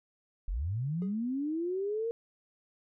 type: linear sweep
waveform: sine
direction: up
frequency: 36.36 to 469.2 Hz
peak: -30 dBFS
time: 0.48-2.11 s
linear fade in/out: 0 ms
type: tone with exponential decay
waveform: triangle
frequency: 415.3 Hz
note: G#4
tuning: in tune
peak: -37 dBFS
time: 1.02-1.21 s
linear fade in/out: 0 ms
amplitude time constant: 40 ms
effects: none